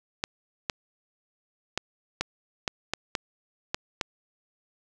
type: clicks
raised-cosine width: 0.2 ms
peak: -9 dBFS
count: 9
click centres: 0.239 / 0.698 / 1.776 / 2.21 / 2.678 / 2.936 / 3.152 / 3.745 / 4.012 s
effects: none